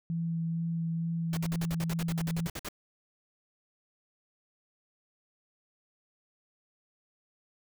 sine tone with vibrato, 165.9 Hz, E3, 11 cents sharp, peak -29 dBFS, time 0.1-2.47 s, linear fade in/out 0 ms, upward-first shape sine, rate 2.2 Hz, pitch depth 10 cents each way
pink noise bursts, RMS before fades -38 dBFS, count 15, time 1.33-2.687 s, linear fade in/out 2 ms, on 41 ms, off 53 ms
effects none

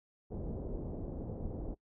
pink low-pass noise, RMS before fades -40 dBFS, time 0.3-1.75 s, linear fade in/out 20 ms, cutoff 570 Hz, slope 24 dB/octave, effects noise-tail reverb RT60 0.1 s tail -22 dB re dry

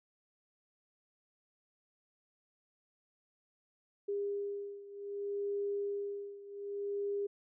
sine beating tone pair, 403.7 / 404.34 Hz, G#4 / G#4, -49 / -46 cents, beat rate 0.64 Hz, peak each -37 / -40 dBFS, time 4.08-7.27 s, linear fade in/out 10 ms, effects none

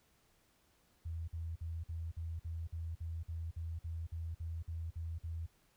sine tone bursts, 82.41 Hz, E2, in tune, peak -38 dBFS, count 16, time 1.05-5.465 s, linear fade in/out 10 ms, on 230 ms, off 49 ms, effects pink hiss -72 dBFS RMS until 5.76 s

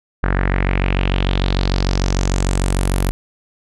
sawtooth tone with low-pass filter sweep, 46.68 Hz, F#1, 16 cents sharp, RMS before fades -17 dBFS, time 0.23-3.11 s, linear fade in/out 0 ms, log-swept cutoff 1600 to 12000 Hz, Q 3.5, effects none

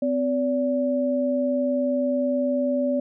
sine tone pair together, 256.1 / 574.9 Hz, C4 / D5, -37 / -37 cents, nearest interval octave + major second, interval 1400 cents, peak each -23 dBFS, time 0.02-3 s, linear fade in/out 5 ms, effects none

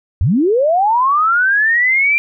sine linear sweep, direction up, 68 to 2382 Hz, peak -10 dBFS, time 0.21-2.18 s, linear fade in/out 0 ms, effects none

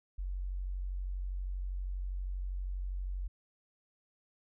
sine tone, 46.25 Hz, F#1, in tune, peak -34 dBFS, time 0.18-3.28 s, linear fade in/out 10 ms, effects none

